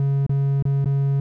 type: tone with dropouts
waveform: triangle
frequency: 138.59 Hz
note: C#3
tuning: in tune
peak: -15 dBFS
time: 0-1.2 s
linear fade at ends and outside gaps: 2 ms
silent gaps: 0.265-0.294 / 0.625-0.653 / 0.845-0.857 s
effects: none